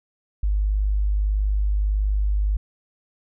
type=tone; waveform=sine; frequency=50.8 Hz; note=G#1; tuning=38 cents flat; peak=-18 dBFS; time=0.43-2.57 s; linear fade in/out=5 ms; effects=none